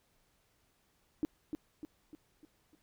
sine tone with echo, 306 Hz, D#4, 29 cents flat, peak -28 dBFS, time 1.23-1.25 s, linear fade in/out 0 ms, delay 300 ms, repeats 5, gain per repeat -6 dB, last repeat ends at 2.75 s, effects pink hiss -73 dBFS RMS until 2.82 s

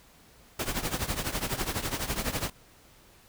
pink noise with tremolo, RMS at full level -28 dBFS, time 0.59-2.5 s, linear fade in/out 5 ms, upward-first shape triangle, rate 12 Hz, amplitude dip 85%, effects pink hiss -57 dBFS RMS until 3.28 s

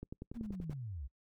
click train, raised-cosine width 3 ms, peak -30 dBFS, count 8, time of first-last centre 0.03-0.697 s, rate 10.5 Hz
brown noise bursts, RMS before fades -50 dBFS, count 5, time 0.34-0.737 s, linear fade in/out 5 ms, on 37 ms, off 53 ms
sine linear sweep, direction down, 240.4 to 56.3 Hz, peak -40 dBFS, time 0.35-1.08 s, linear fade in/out 20 ms
effects noise-tail reverb RT60 0.1 s tail -26 dB re dry

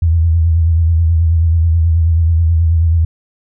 sine tone with vibrato, 82.41 Hz, E2, in tune, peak -8 dBFS, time 0.02-3.05 s, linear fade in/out 5 ms, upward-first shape triangle, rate 9.3 Hz, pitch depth 73 cents each way, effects none

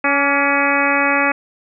harmonic tone with a mistuned harmonic, 281 Hz, C#4, 24 cents sharp, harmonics 1 / 2 / 3 / 4 / 5 / 6 / 7 / 8 / 9, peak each -22 / -22 / -22 / -22 / -22 / -22 / -22 / -22 / -22 dBFS, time 0.04-1.32 s, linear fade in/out 5 ms, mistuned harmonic 4, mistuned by +41 cents, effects none

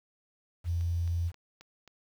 sine tone, 85.4 Hz, F2, 38 cents flat, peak -27 dBFS, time 0.64-1.32 s, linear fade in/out 50 ms
click train, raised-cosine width 0.2 ms, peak -35 dBFS, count 5, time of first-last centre 0.81-1.877 s, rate 3.75 Hz
effects 9-bit

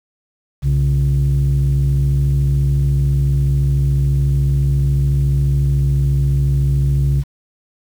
sine tone pair together, 63.7 / 137.73 Hz, C2 / C#3, -46 / -11 cents, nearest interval octave + minor second, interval 1335 cents, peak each -14 / -12 dBFS, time 0.62-7.24 s, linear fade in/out 50 ms, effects tanh soft clip ceiling -9 dBFS + 7-bit

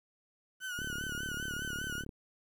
35% pulse tone with vibrato, 1480 Hz, F#6, in tune, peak -35 dBFS, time 0.6-2.05 s, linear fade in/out 50 ms, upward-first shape sine, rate 5 Hz, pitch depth 63 cents each way
click train, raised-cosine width 3 ms, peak -30 dBFS, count 48, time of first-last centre 0.79-2.092 s, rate 36.1 Hz
effects 11-bit

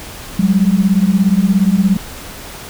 sine beating tone pair, 185 / 202 Hz, F#3 / G#3, 0 / -48 cents, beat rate 17 Hz, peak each -12 dBFS, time 0.39-1.97 s, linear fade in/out 5 ms, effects pink hiss -31 dBFS RMS until 2.69 s

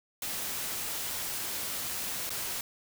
white noise with dropouts, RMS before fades -35 dBFS, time 0.22-2.61 s, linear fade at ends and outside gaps 2 ms, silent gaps 2.294-2.303 s, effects none

